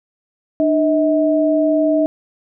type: tone pair together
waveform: sine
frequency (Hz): 301.1 / 638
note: D4 / D#5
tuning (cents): +43 / +43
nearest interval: octave + minor second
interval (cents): 1300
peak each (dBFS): -15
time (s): 0.6-2.06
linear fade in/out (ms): 0
effects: none

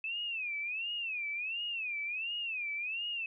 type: tone with vibrato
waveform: sine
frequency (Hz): 2574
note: E7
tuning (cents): -42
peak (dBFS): -34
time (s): 0.04-3.26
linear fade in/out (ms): 2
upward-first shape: sine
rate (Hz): 1.4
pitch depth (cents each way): 190
effects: none

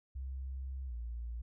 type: tone with pitch glide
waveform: sine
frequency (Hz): 65.9 to 58.37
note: C2 to A#1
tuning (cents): +13 to +3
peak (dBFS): -38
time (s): 0.15-1.42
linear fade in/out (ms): 10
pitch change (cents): -210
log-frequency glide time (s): 0.87-0.93
effects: none

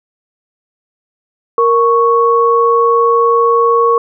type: tone pair together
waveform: sine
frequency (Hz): 466.2 / 1108.8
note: A#4 / C#6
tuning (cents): 0 / 0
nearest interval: octave + minor third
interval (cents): 1500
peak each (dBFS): -10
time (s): 1.58-3.98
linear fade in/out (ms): 2
effects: none

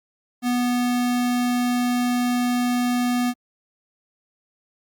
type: tone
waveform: square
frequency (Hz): 245.3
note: B3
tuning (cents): -12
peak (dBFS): -20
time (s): 0.42-3.34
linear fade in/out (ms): 50
effects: Opus 48 kbps

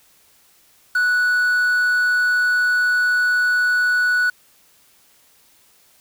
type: tone with quantisation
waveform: triangle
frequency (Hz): 1476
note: F#6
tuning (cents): -5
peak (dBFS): -13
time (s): 0.95-4.3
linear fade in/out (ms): 5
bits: 6
effects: white hiss -55 dBFS RMS until 6 s

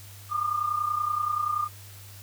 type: tone pair together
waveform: sine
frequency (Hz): 1186.5 / 1217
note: D6 / D#6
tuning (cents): +17 / -39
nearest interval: unison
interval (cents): 44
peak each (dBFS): -30 / -26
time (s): 0.29-1.69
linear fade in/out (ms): 50
effects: added 99 Hz sine -45 dBFS peak until 2.22 s + white hiss -49 dBFS RMS until 2.22 s

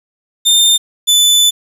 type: tone pair in turn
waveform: sawtooth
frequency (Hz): 3612 / 3501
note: A7 / A7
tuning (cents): +45 / -9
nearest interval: minor second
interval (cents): 54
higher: first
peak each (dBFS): -4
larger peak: neither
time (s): 0.45-0.78 / 1.07-1.51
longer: second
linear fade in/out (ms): 20
effects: resampled to 32000 Hz + 7-bit

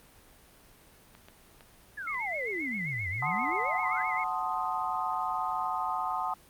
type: clicks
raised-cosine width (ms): 0.3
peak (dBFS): -34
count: 4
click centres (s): 1.151 / 1.285 / 1.608 / 2.145
type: exponential two-way sweep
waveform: sine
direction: down then up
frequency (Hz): 1760 to 85.4 to 1760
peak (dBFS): -35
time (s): 1.97-4.03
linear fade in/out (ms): 10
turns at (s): 3.09
type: tone with vibrato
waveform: sine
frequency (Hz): 2093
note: C7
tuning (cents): 0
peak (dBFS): -32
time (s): 2.07-4.24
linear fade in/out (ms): 5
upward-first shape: sine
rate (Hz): 7.6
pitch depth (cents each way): 87
type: chord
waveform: sine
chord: F# diminished seventh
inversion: none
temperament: equal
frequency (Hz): 740 / 880 / 1046.5 / 1244.5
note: F#5 / A5 / C6 / Eb6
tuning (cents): 0 / 0 / 0 / 0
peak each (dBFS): -34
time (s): 3.22-6.34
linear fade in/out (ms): 5
effects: pink hiss -57 dBFS RMS until 6.49 s + Opus 32 kbps

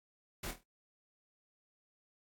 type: noise with echo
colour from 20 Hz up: pink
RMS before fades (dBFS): -41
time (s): 0.43-0.51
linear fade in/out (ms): 5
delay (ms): 25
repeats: 5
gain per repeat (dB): -7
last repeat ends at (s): 0.635
effects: noise-tail reverb RT60 0.1 s tail -20 dB re dry + AAC 64 kbps

